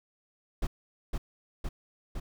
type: noise with echo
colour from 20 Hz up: brown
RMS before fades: -29 dBFS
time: 0.62-0.67 s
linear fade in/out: 5 ms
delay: 510 ms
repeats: 3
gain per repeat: -2 dB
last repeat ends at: 2.2 s
effects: none